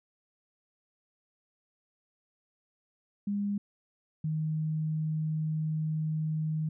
sine tone pair in turn, 202.7 / 156.12 Hz, G#3 / D#3, -42 / +6 cents, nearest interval perfect fourth, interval 452 cents, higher first, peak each -28 dBFS, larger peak neither, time 3.27-3.58 / 4.24-6.69 s, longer second, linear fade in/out 5 ms, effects none

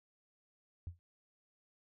sine tone with exponential decay, 86.6 Hz, F2, 14 cents flat, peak -35 dBFS, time 0.87-0.99 s, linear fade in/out 0 ms, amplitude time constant 25 ms, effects tanh soft clip ceiling -34 dBFS

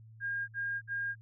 sine tone bursts, 1617 Hz, G#6, 47 cents flat, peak -32 dBFS, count 3, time 0.2-1.154 s, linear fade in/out 50 ms, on 280 ms, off 57 ms, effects added 111 Hz sine -51 dBFS peak until 1.21 s

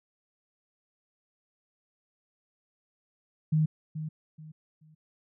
sine tone with echo, 155.6 Hz, D#3, in tune, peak -21 dBFS, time 3.52-3.66 s, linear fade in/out 10 ms, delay 430 ms, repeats 3, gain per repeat -11 dB, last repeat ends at 4.95 s, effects none

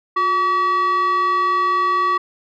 sine tone with frequency modulation, 1141 Hz, C#6, 50 cents sharp, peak -12 dBFS, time 0.16-2.18 s, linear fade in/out 10 ms, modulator 782 Hz, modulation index 0.47, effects tanh soft clip ceiling -14 dBFS

